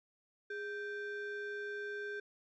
triangle ring-modulated tone, 987.8 Hz, B5, in tune, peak -34 dBFS, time 0.5-2.2 s, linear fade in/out 5 ms, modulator 575 Hz, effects resampled to 16000 Hz

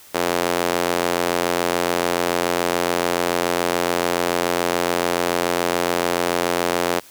sawtooth tone with high-pass filter, 87 Hz, F2, 6 cents flat, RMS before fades -21 dBFS, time 0.14-7 s, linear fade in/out 10 ms, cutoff 440 Hz, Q 1.1, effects white hiss -46 dBFS RMS until 7.1 s

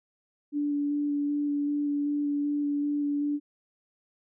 sine tone with vibrato, 290 Hz, D4, 22 cents flat, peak -25 dBFS, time 0.52-3.4 s, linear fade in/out 50 ms, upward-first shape square, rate 2.6 Hz, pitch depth 9 cents each way, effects none

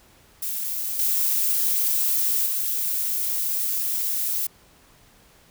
violet noise with level steps, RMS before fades -28 / -22 / -25 dBFS, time 0.42-4.47 s, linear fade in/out 5 ms, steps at 0.99 / 2.46 s, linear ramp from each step 2 ms, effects pink hiss -55 dBFS RMS until 5.5 s

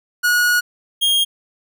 45% pulse tone pair in turn, 1453 / 3241 Hz, F#6 / G#7, -32 / -43 cents, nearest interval octave + major second, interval 1389 cents, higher second, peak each -13 dBFS, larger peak neither, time 0.23-0.61 / 1.01-1.25 s, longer first, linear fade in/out 20 ms, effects none

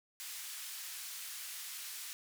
white band-pass noise, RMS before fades -45 dBFS, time 0.2-2.13 s, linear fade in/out 0 ms, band 1600 to 15000 Hz, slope 12 dB/octave, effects none

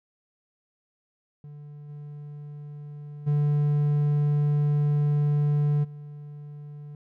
triangle tone with level steps, 146.83 Hz, D3, in tune, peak -38 / -35 / -18 / -36 dBFS, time 1.44-6.95 s, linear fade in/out 2 ms, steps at 1.88 / 3.26 / 5.83 s, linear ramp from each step 20 ms, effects none

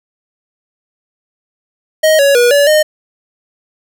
square tone with pitch steps, 627 / 560 / 483 / 572 / 613 Hz, D#5 / C#5 / B4 / D5 / D#5, +13 / +18 / -39 / -46 / -26 cents, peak -7 dBFS, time 2.03-2.83 s, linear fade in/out 10 ms, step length 160 ms, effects none

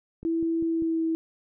click train, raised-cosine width 3 ms, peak -28 dBFS, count 4, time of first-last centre 0.23-0.823 s, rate 5.06 Hz
sine tone with pitch glide, 329.6 to 324.9 Hz, E4 to E4, 0 to -25 cents, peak -23 dBFS, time 0.25-1.15 s, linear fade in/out 0 ms, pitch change -25 cents, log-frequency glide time 0.66-1.04 s
effects none

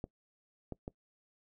clicks, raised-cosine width 2 ms, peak -26 dBFS, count 3, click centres 0.041 / 0.723 / 0.879 s, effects noise-tail reverb RT60 0.1 s tail -22 dB re dry

